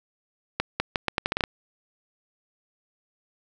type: accelerating click train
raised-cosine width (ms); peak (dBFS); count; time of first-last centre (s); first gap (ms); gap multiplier
0.3; -7; 10; 0.6-1.438; 200; 0.79
effects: none